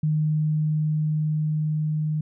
sine tone with level ramp, 153.7 Hz, D#3, 21 cents flat, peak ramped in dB -19 to -22 dBFS, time 0.03-2.21 s, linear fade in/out 5 ms, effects none

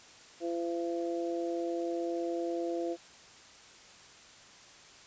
harmonic tone, 170 Hz, F3, 46 cents flat, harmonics 2 / 3 / 4, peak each -33 / -37 / -39 dBFS, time 0.4-2.97 s, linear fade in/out 50 ms, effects white hiss -54 dBFS RMS until 5.06 s + resampled to 16000 Hz

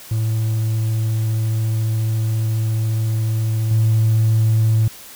triangle tone with level steps, 110.7 Hz, A2, 11 cents sharp, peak -14 / -9 dBFS, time 0.11-4.88 s, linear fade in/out 5 ms, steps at 3.71 s, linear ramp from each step 2 ms, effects tanh soft clip ceiling -8 dBFS + white hiss -39 dBFS RMS until 5.15 s

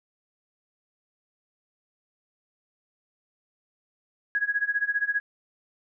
sine tone with tremolo, 1661.2 Hz, G#6, in tune, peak -20 dBFS, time 4.35-5.2 s, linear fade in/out 0 ms, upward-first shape sine, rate 15 Hz, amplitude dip 90%, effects none

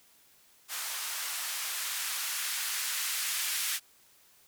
violet noise with band-pass filter sweep, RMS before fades -34 dBFS, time 0.68-3.8 s, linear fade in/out 50 ms, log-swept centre 1000 to 1800 Hz, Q 1, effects white hiss -62 dBFS RMS until 4.47 s

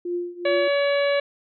sine tone with tremolo, 350.9 Hz, F4, 8 cents sharp, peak -22 dBFS, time 0.05-0.68 s, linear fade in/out 5 ms, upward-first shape triangle, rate 2.5 Hz, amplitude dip 90%
harmonic tone, 567 Hz, C#5, 39 cents sharp, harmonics 1 / 2 / 3 / 4 / 5 / 6 / 7, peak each -19 / -33 / -30 / -30 / -36 / -40 / -35 dBFS, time 0.45-1.2 s, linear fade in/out 5 ms
effects none

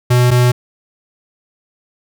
square tone pair in turn, 123.47 / 123.47 Hz, B2 / B2, 0 / 0 cents, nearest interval unison, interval 0 cents, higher neither, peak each -9 dBFS, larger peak neither, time 0.1-0.31 / 0.31-0.52 s, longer neither, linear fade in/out 10 ms, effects none

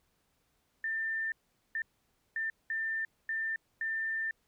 sine tone bursts at uneven times, 1791 Hz, A6, 30 cents sharp, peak -31 dBFS, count 6, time 0.84-1.32 / 1.75-1.82 / 2.36-2.5 / 2.7-3.05 / 3.29-3.56 / 3.81-4.31 s, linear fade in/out 2 ms, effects pink hiss -75 dBFS RMS until 4.47 s

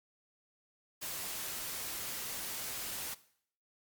white noise, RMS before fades -40 dBFS, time 1.01-3.15 s, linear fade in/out 20 ms, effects noise-tail reverb RT60 0.6 s tail -17 dB re dry + Opus 48 kbps

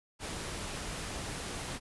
pink noise, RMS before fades -39 dBFS, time 0.19-1.8 s, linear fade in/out 50 ms, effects resampled to 24000 Hz

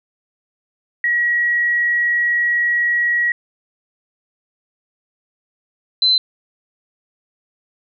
sine tone pair in turn, 1912 / 4051 Hz, A#6 / B7, +43 / +43 cents, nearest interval octave + minor second, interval 1300 cents, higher second, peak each -14 / -11 dBFS, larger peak second, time 1.04-3.32 / 6.02-6.18 s, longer first, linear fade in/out 2 ms, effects none

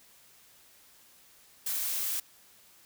blue noise, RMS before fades -32 dBFS, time 1.66-2.2 s, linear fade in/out 5 ms, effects white hiss -59 dBFS RMS until 2.85 s

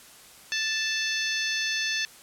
harmonic tone, 880 Hz, A5, in tune, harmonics 2 / 3 / 4 / 5 / 6 / 7, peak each -30 / -32 / -33 / -34 / -35 / -35 dBFS, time 0.52-2.05 s, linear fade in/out 0 ms, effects white hiss -50 dBFS RMS until 2.22 s + low-pass 12000 Hz 12 dB/octave

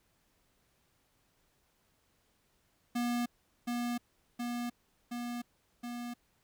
square tone with echo, 240.5 Hz, B3, 46 cents flat, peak -31 dBFS, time 2.95-3.26 s, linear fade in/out 10 ms, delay 720 ms, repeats 4, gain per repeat -2 dB, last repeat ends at 6.14 s, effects pink hiss -73 dBFS RMS until 6.43 s

